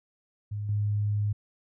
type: tone with level steps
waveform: sine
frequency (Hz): 103.83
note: G#2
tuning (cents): 0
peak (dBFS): -30 / -24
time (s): 0.51-1.33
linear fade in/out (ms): 10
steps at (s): 0.69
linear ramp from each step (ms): 2
effects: none